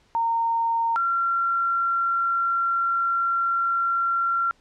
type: tone pair in turn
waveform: sine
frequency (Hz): 920 / 1369.3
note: A#5 / F6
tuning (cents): -23 / -35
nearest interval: perfect fifth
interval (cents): 688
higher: second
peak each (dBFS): -20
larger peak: neither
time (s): 0.15-0.96 / 0.96-4.51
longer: second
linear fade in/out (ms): 0
effects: pink hiss -61 dBFS RMS until 4.6 s + low-pass 6000 Hz 12 dB/octave